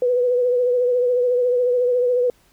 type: tone with vibrato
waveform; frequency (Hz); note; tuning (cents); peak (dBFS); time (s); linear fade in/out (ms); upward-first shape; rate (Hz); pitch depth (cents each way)
sine; 493.9; B4; 0; -15; 0.02-2.3; 2; triangle; 14; 45
effects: pink hiss -58 dBFS RMS until 2.52 s